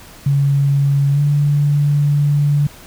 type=tone with pitch glide; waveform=sine; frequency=140.2 to 145.14 Hz; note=C#3 to D3; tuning=+20 to -20 cents; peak=-11 dBFS; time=0.26-2.67 s; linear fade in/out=5 ms; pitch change=+60 cents; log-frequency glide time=1.12-1.2 s; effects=pink hiss -40 dBFS RMS until 2.86 s